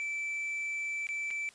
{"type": "tone with dropouts", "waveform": "triangle", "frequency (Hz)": 2323, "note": "D7", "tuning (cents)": -20, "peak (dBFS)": -31, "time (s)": [0, 1.49], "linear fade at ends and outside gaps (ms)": 0, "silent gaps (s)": [[1.069, 1.089], [1.305, 1.31]], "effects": ["white hiss -59 dBFS RMS until 1.54 s", "resampled to 22050 Hz"]}